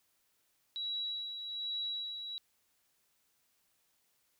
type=tone with tremolo; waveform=sine; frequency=3897 Hz; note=B7; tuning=24 cents flat; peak=-34 dBFS; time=0.76-2.38 s; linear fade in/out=0 ms; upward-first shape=sine; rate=1.2 Hz; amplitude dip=50%; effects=white hiss -75 dBFS RMS until 4.39 s

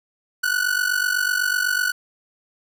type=ring-modulated tone; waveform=45% pulse; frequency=1480 Hz; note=F#6; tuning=in tune; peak=-16 dBFS; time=0.43-1.92 s; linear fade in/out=10 ms; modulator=24 Hz; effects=none

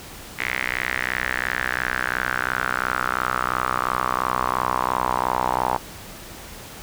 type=tone with band-pass filter sweep; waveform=sawtooth; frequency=62.9 Hz; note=B1; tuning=32 cents sharp; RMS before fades=-24 dBFS; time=0.38-5.78 s; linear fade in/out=20 ms; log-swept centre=2100 to 890 Hz; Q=5.1; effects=pink hiss -39 dBFS RMS until 6.82 s

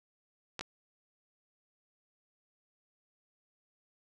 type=clicks; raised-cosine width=0.2 ms; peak=-20 dBFS; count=2; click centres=0.593 / 0.61 s; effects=none

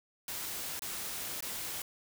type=noise with dropouts; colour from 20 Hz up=white; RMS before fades=-39 dBFS; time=0.28-1.82 s; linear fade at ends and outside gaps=2 ms; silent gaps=0.794-0.82 / 1.407-1.424 s; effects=none

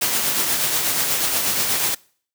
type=noise with tremolo; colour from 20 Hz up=white; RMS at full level=-19 dBFS; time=0.01-1.95 s; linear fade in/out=10 ms; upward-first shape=triangle; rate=8.3 Hz; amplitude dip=40%; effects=noise-tail reverb RT60 0.5 s tail -24 dB re dry + high-pass 100 Hz 12 dB/octave

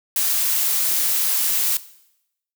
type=noise; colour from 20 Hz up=blue; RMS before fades=-20 dBFS; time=0.16-1.77 s; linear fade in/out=2 ms; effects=noise-tail reverb RT60 0.8 s tail -17 dB re dry

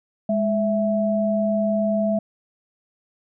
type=tone pair together; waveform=sine; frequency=207.7 / 659.3 Hz; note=G#3 / E5; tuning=0 / 0 cents; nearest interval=octave + minor sixth; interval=2000 cents; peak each=-21 dBFS; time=0.29-2.19 s; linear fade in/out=5 ms; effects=none

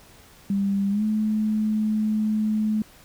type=tone with pitch glide; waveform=sine; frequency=198.3 to 215 Hz; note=G3 to A3; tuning=+20 to -40 cents; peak=-20 dBFS; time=0.5-2.82 s; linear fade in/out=2 ms; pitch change=+140 cents; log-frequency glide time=0.9-1.03 s; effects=pink hiss -51 dBFS RMS until 3.04 s

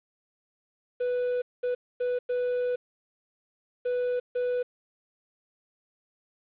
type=tone bursts at uneven times; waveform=triangle; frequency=493.9 Hz; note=B4; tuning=in tune; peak=-23 dBFS; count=6; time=1-1.42 / 1.63-1.75 / 2-2.19 / 2.29-2.76 / 3.85-4.2 / 4.35-4.63 s; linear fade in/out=10 ms; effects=resampled to 8000 Hz + 9-bit

